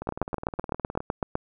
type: two click trains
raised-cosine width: 1 ms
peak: -11 / -19 dBFS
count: 11 / 20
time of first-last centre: 0.09-1.354 / 0.02-1.004 s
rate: 7.91 / 19.3 Hz
effects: none